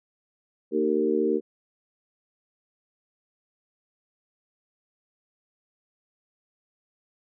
harmonic tone with a mistuned harmonic, 77.2 Hz, D#2, 13 cents flat, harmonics 3 / 4 / 5 / 6, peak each -29 / -27 / -25 / -26 dBFS, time 0.71-1.41 s, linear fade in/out 50 ms, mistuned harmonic 6, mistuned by -17 cents, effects none

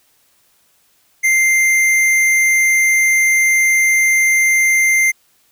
sine tone with tanh clipping, 2093 Hz, C7, in tune, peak -12 dBFS, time 1.23-5.12 s, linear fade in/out 20 ms, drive 16 dB, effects white hiss -57 dBFS RMS until 5.51 s

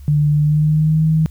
sine tone with pitch glide, 148.3 to 158.03 Hz, D3 to D#3, +17 to +27 cents, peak -11 dBFS, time 0.08-1.26 s, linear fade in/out 0 ms, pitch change +110 cents, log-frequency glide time 0.32-1.04 s, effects added 70 Hz sine -33 dBFS peak until 1.3 s + white hiss -54 dBFS RMS until 1.3 s

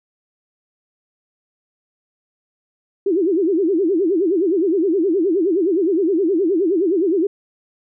sine tone with vibrato, 357.8 Hz, F4, 42 cents sharp, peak -14 dBFS, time 3.06-7.27 s, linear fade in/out 5 ms, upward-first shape sine, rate 9.6 Hz, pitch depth 230 cents each way, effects none

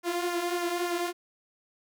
sawtooth tone with flanger, 349.2 Hz, F4, in tune, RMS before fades -30 dBFS, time 0.03-1.13 s, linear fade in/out 50 ms, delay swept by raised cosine 0.23 to 3.63 ms, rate 3.5 Hz, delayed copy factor -0.55, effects none

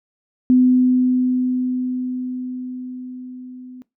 sine tone with level ramp, 252.8 Hz, B3, 41 cents sharp, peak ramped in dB -9 to -35 dBFS, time 0.5-3.82 s, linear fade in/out 0 ms, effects noise-tail reverb RT60 0.2 s tail -20 dB re dry

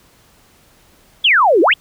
sine exponential two-way sweep, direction down then up, 3520 to 310.8 to 3520 Hz, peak -8 dBFS, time 1.24-1.74 s, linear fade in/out 10 ms, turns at 1.61 s, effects pink hiss -51 dBFS RMS until 1.8 s

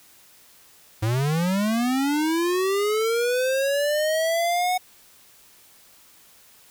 square linear sweep, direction up, 104.8 to 740 Hz, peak -21 dBFS, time 1.02-4.78 s, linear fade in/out 10 ms, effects white hiss -53 dBFS RMS until 6.7 s

